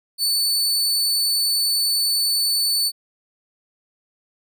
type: tone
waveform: sawtooth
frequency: 4490 Hz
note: C#8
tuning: 21 cents sharp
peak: -15 dBFS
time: 0.18-2.92 s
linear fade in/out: 50 ms
effects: none